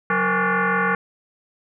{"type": "tone with frequency modulation", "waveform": "sine", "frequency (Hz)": 138.59, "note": "C#3", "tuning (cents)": 0, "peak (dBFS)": -17, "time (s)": [0.1, 0.95], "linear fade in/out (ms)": 2, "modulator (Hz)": 323, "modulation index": 5.4, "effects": []}